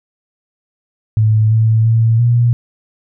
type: tone with pitch steps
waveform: sine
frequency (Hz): 108.8 / 111.3 / 113.5 / 119.4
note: A2 / A2 / A#2 / A#2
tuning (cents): -19 / +20 / -46 / +42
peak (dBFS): -8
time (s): 1.17-2.53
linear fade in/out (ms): 0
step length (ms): 340
effects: none